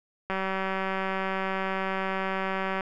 click train, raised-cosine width 0.5 ms, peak -15 dBFS, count 480, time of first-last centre 0.3-2.808 s, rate 191 Hz, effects none

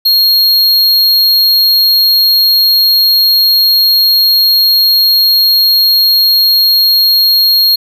square tone, 4265 Hz, C8, 32 cents sharp, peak -6 dBFS, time 0.05-7.76 s, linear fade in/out 10 ms, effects none

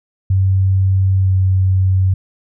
sine tone with pitch glide, 95.4 to 94.2 Hz, G2 to F#2, -47 to +32 cents, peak -10 dBFS, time 0.3-2.14 s, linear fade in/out 5 ms, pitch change -21 cents, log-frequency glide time 1.2-1.32 s, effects none

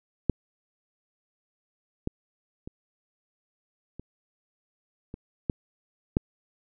clicks, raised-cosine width 3 ms, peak -8 / -15 / -25 / -26 / -24 / -12 / -8 dBFS, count 7, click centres 0.297 / 2.074 / 2.675 / 3.996 / 5.141 / 5.498 / 6.169 s, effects none

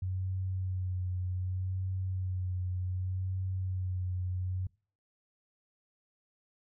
sine tone with vibrato, 92.5 Hz, F#2, in tune, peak -31 dBFS, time 0.02-4.67 s, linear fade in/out 5 ms, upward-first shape sine, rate 0.66 Hz, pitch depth 26 cents each way, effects noise-tail reverb RT60 0.4 s tail -24 dB re dry

